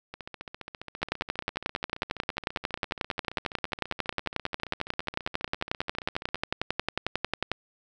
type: two click trains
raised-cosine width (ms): 0.3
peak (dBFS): -22 / -10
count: 93 / 73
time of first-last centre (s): 0.14-6.356 / 1.03-7.516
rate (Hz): 14.8 / 11.1
effects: none